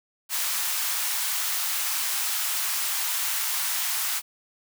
white high-pass noise, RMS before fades -27 dBFS, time 0.29-4.22 s, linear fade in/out 50 ms, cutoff 820 Hz, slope 24 dB/octave, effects none

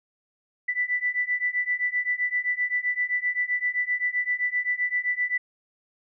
sine beating tone pair, 1975.5 / 1983.2 Hz, B6 / B6, 0 / +7 cents, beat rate 7.7 Hz, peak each -27 / -26 dBFS, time 0.68-5.38 s, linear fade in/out 10 ms, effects none

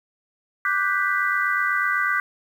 sine chord, G major seventh, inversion second, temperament equal, 1174.7 / 1480 / 1568 / 1975.5 Hz, D6 / F#6 / G6 / B6, 0 / 0 / 0 / 0 cents, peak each -25 dBFS, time 0.65-2.2 s, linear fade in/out 2 ms, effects 8-bit

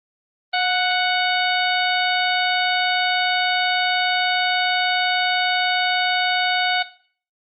harmonic tone with a mistuned harmonic, 740 Hz, F#5, in tune, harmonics 1 / 2 / 3 / 4 / 5 / 6, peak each -21 / -24 / -26 / -27 / -28 / -29 dBFS, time 0.53-6.83 s, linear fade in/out 10 ms, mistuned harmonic 1, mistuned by -32 cents, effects noise-tail reverb RT60 0.5 s tail -17 dB re dry + Opus 32 kbps

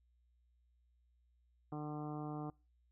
harmonic tone, 150.2 Hz, D3, 39 cents sharp, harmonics 1 / 2 / 3 / 4 / 5 / 6 / 7 / 8 / 9, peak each -44 / -44 / -51 / -56 / -49 / -58 / -56 / -56 / -65 dBFS, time 1.72-2.5 s, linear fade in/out 2 ms, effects noise-tail reverb RT60 0.3 s tail -25 dB re dry + added 60 Hz sine -70 dBFS peak until 2.91 s

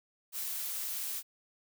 blue noise, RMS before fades -37 dBFS, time 0.32-1.23 s, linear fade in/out 50 ms, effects none

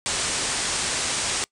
white low-pass noise, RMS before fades -26 dBFS, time 0.06-1.44 s, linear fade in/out 0 ms, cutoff 9400 Hz, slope 96 dB/octave, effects noise-tail reverb RT60 0.1 s tail -25 dB re dry

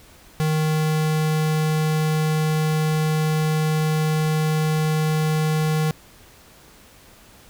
square tone, 155.6 Hz, D#3, in tune, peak -19 dBFS, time 0.4-5.91 s, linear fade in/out 0 ms, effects pink hiss -49 dBFS RMS until 7.49 s

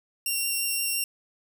5% pulse tone with vibrato, 2754 Hz, F7, 25 cents flat, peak -17 dBFS, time 0.26-1.04 s, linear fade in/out 2 ms, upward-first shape triangle, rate 5.8 Hz, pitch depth 11 cents each way, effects none

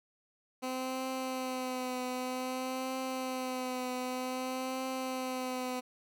15% pulse tone with vibrato, 256.7 Hz, C4, 33 cents flat, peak -28 dBFS, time 0.62-5.81 s, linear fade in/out 20 ms, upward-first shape triangle, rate 0.53 Hz, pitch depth 32 cents each way, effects none

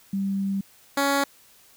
sine / 10% pulse tone pair in turn, 196 / 279.4 Hz, G3 / C#4, 0 / +14 cents, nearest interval tritone, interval 614 cents, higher second, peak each -23 / -12 dBFS, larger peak second, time 0.13-0.61 / 0.97-1.24 s, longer first, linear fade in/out 5 ms, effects white hiss -55 dBFS RMS until 1.76 s

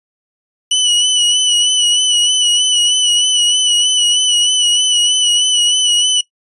sawtooth tone with vibrato, 2960 Hz, F#7, in tune, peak -7 dBFS, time 0.71-6.21 s, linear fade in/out 5 ms, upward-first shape sine, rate 3.2 Hz, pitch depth 37 cents each way, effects noise-tail reverb RT60 0.1 s tail -18 dB re dry + resampled to 24000 Hz

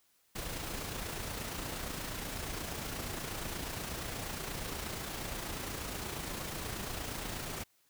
pink noise with amplitude modulation, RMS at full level -38 dBFS, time 0.35-7.64 s, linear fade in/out 10 ms, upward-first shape sine, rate 28.4 Hz, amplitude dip 40%, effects white hiss -71 dBFS RMS until 7.89 s

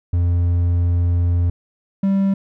triangle tone pair in turn, 87 / 195.31 Hz, F2 / G3, -6 / -6 cents, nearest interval octave + major second, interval 1400 cents, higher second, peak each -12 dBFS, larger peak neither, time 0.13-1.5 / 2.03-2.34 s, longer first, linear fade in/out 5 ms, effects none

